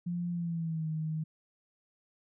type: tone with pitch glide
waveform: sine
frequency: 174.3 to 157.09 Hz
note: F3 to D#3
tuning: -3 to +17 cents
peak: -31 dBFS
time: 0.06-1.24 s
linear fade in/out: 10 ms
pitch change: -180 cents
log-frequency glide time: 0.31-0.88 s
effects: none